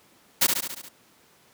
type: noise with echo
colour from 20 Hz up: white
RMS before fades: -19 dBFS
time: 0.41-0.47 s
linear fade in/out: 10 ms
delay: 70 ms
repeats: 6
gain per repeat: -4 dB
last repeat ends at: 0.89 s
effects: pink hiss -58 dBFS RMS until 1.53 s + high-pass 150 Hz 12 dB/octave